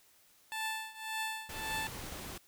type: tone with tremolo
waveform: 15% pulse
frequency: 879 Hz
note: A5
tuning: 2 cents flat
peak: -27 dBFS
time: 0.52-1.87 s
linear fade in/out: 0 ms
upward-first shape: triangle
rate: 1.8 Hz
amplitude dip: 90%
type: noise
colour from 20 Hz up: pink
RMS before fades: -44 dBFS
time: 1.49-2.38 s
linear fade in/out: 5 ms
effects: white hiss -65 dBFS RMS until 2.47 s